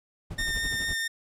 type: noise with tremolo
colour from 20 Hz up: brown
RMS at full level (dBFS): -34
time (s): 0.3-0.94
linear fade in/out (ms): 10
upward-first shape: sine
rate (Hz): 12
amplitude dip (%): 70
type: tone with vibrato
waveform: sawtooth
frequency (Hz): 1822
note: A#6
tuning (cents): -40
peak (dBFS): -24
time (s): 0.38-1.08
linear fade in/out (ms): 10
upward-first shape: triangle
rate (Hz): 4.6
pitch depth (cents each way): 11
effects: low-pass 12000 Hz 12 dB/octave